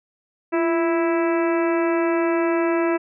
harmonic tone with a mistuned harmonic, 329.6 Hz, E4, in tune, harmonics 1 / 2 / 3 / 4 / 5 / 6 / 7 / 8, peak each -19 / -25 / -29 / -31 / -33 / -35 / -36 / -37 dBFS, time 0.52-2.98 s, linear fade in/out 20 ms, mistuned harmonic 1, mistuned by +54 cents, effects none

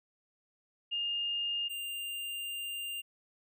sine / square tone pair in turn, 2825 / 2797 Hz, F7 / F7, +19 / +2 cents, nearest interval unison, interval 17 cents, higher first, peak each -31 / -37 dBFS, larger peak first, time 0.91-1.69 / 1.69-3.02 s, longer second, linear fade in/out 20 ms, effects none

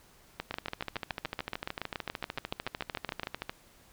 two click trains, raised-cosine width 0.3 ms, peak -17 / -18 dBFS, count 21 / 41, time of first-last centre 0.4-3.233 / 0.51-3.495 s, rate 7.06 / 13.4 Hz, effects pink hiss -60 dBFS RMS until 3.92 s

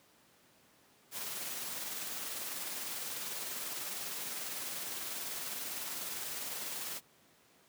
white noise with tremolo, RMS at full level -39 dBFS, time 1.11-7.01 s, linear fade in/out 50 ms, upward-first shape sine, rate 20 Hz, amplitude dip 30%, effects pink hiss -65 dBFS RMS until 7.68 s + high-pass 150 Hz 12 dB/octave

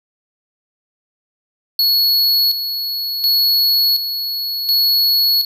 square tone with tremolo, 4366 Hz, C#8, 27 cents flat, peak -12 dBFS, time 1.79-5.45 s, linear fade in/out 2 ms, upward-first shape square, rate 0.69 Hz, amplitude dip 60%, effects none

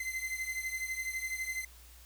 45% pulse beating tone pair, 2057 / 2069 Hz, C7 / C7, -30 / -20 cents, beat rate 12 Hz, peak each -37 / -39 dBFS, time 0-1.65 s, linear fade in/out 5 ms, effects added 60 Hz sine -54 dBFS peak until 2.05 s + white hiss -58 dBFS RMS until 2.05 s

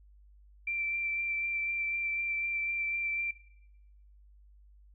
sine tone with vibrato, 2349 Hz, D7, in tune, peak -30 dBFS, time 0.67-3.31 s, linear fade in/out 5 ms, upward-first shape sine, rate 4 Hz, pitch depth 12 cents each way, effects noise-tail reverb RT60 1.0 s tail -22 dB re dry + added 50 Hz sine -55 dBFS peak until 4.94 s

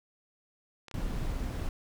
clicks, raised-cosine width 0.2 ms, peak -29 dBFS, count 2, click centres 0.883 / 0.913 s
brown noise, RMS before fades -33 dBFS, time 0.94-1.69 s, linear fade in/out 2 ms
effects none

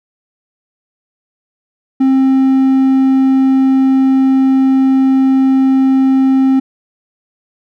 triangle tone, 265.5 Hz, C4, 25 cents sharp, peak -5 dBFS, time 2-6.6 s, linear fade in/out 10 ms, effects none

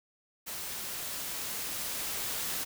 white noise with level ramp, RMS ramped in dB -39 to -34 dBFS, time 0.46-2.65 s, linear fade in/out 20 ms, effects none

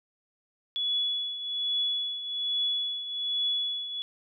sine tone with tremolo, 3400 Hz, G#7, 40 cents sharp, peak -24 dBFS, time 0.76-4.02 s, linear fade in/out 0 ms, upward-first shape triangle, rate 1.2 Hz, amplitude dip 70%, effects none

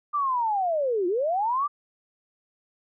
sine linear two-way sweep, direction down then up, 1200 to 339 to 1200 Hz, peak -22 dBFS, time 0.13-1.68 s, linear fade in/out 20 ms, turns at 1.07 s, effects none

